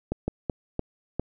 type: slowing click train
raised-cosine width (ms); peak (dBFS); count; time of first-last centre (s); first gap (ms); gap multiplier
2; -13; 5; 0.12-1.196; 160; 1.36
effects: none